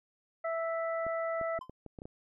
harmonic tone, 659.3 Hz, E5, in tune, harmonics 1 / 2 / 3, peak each -32 / -38 / -42 dBFS, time 0.44-1.59 s, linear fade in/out 10 ms
clicks, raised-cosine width 2 ms, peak -31 dBFS, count 8, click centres 1.066 / 1.413 / 1.59 / 1.696 / 1.863 / 1.988 / 2.019 / 2.055 s
triangle tone with exponential decay, 1029 Hz, C6, 29 cents flat, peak -36 dBFS, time 1.61-1.71 s, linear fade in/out 5 ms, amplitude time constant 20 ms
effects none

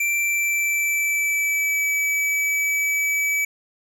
square tone with pitch glide, 2349 to 2293 Hz, D7 to D7, 0 to -42 cents, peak -20 dBFS, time 0-3.45 s, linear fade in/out 5 ms, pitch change -42 cents, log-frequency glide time 0.19-1.87 s, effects none

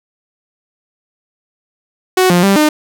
sawtooth tone with pitch steps, 371.1 / 176.3 / 197 / 303.6 Hz, F#4 / F3 / G3 / D#4, +5 / +17 / +9 / -42 cents, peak -4 dBFS, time 2.17-2.69 s, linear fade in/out 5 ms, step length 130 ms, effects none

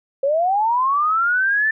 sine linear sweep, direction up, 530 to 1782 Hz, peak -15 dBFS, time 0.23-1.71 s, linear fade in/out 5 ms, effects none

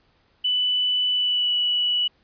sine tone with pitch glide, 2985 to 2947 Hz, F#7 to F#7, +15 to -8 cents, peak -19 dBFS, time 0.44-2.08 s, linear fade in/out 10 ms, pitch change -23 cents, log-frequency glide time 1.12-1.53 s, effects pink hiss -63 dBFS RMS until 2.23 s + resampled to 11025 Hz

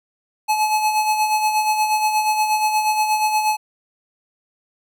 square tone with tremolo, 857 Hz, A5, 46 cents flat, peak -15 dBFS, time 0.48-3.57 s, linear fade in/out 20 ms, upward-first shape sine, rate 8.4 Hz, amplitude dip 50%, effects none

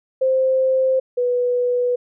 sine tone pair in turn, 523.3 / 491.7 Hz, C5 / B4, 0 / -8 cents, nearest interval minor second, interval 108 cents, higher first, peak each -14 / -16 dBFS, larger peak first, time 0.21-1 / 1.17-1.96 s, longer neither, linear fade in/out 10 ms, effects none

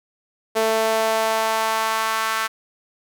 sawtooth tone with high-pass filter sweep, 221.7 Hz, A3, 13 cents sharp, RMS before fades -21 dBFS, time 0.55-2.48 s, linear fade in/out 20 ms, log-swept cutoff 510 to 1300 Hz, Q 2.2, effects none

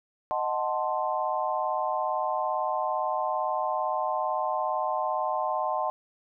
sine chord, D# diminished seventh, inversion none, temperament equal, 622.3 / 740 / 880 / 1046.5 Hz, D#5 / F#5 / A5 / C6, 0 / 0 / 0 / 0 cents, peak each -31 dBFS, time 0.31-5.9 s, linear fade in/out 0 ms, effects none

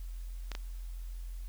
clicks, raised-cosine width 0.2 ms, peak -22 dBFS, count 2, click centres 0.517 / 0.551 s, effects added 43 Hz sine -38 dBFS peak until 1.48 s + white hiss -61 dBFS RMS until 1.48 s

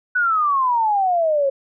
sine exponential sweep, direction down, 1500 to 536 Hz, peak -15 dBFS, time 0.15-1.5 s, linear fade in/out 10 ms, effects none

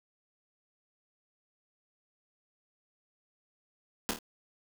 pink noise with echo, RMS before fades -30 dBFS, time 4.09-4.11 s, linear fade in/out 0 ms, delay 26 ms, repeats 3, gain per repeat -6 dB, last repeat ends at 4.188 s, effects none

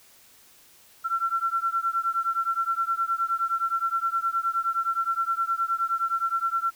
sine beating tone pair, 1350 / 1359.6 Hz, E6 / F6, +41 / -47 cents, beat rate 9.6 Hz, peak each -26 / -27 dBFS, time 1.04-6.71 s, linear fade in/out 20 ms, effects white hiss -55 dBFS RMS until 6.75 s

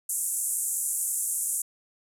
pink band-pass noise, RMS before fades -29 dBFS, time 0.09-1.62 s, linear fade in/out 5 ms, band 7500 to 12000 Hz, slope 48 dB/octave, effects none

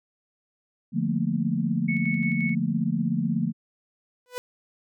sine chord, Bb major seventh, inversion first, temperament equal with one note detuned, 146.83 / 174.61 / 220 / 236.3 Hz, D3 / F3 / A3 / Bb3, 0 / 0 / 0 / +24 cents, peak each -30 / -27 / -27 / -29 dBFS, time 0.92-3.53 s, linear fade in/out 50 ms
sine tone with tremolo, 2209 Hz, C#7, 7 cents flat, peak -27 dBFS, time 1.88-2.55 s, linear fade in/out 10 ms, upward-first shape square, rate 5.7 Hz, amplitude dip 35%
sawtooth tone with exponential growth, 496 Hz, B4, 7 cents sharp, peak -23 dBFS, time 4.26-4.38 s, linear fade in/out 0 ms, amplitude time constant 25 ms
effects none

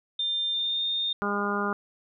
sine tone with pitch glide, 3600 to 3648 Hz, A7 to A#7, +39 to -38 cents, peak -25 dBFS, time 0.19-1.13 s, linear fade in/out 5 ms, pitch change +23 cents, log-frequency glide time 0.51-0.84 s
harmonic tone, 203.4 Hz, G#3, 36 cents flat, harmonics 1 / 2 / 3 / 4 / 5 / 6 / 7, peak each -31 / -32 / -38 / -36 / -35 / -31 / -32 dBFS, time 1.22-1.73 s, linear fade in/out 0 ms
effects none

